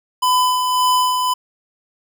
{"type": "tone with tremolo", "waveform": "square", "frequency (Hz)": 1005, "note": "B5", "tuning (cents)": 30, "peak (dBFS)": -13, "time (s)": [0.22, 1.34], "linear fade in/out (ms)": 10, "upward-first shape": "sine", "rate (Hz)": 1.8, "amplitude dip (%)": 40, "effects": []}